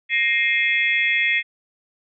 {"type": "tone cluster", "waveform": "sine", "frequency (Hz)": [1867, 2117, 2383, 2573, 3356], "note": ["A#6", "C7", "D7", "E7", "G#7"], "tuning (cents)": [2, 20, 25, -43, 17], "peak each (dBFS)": [-22, -20, -28, -25, -28], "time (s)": [0.09, 1.43], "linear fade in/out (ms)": 50, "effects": []}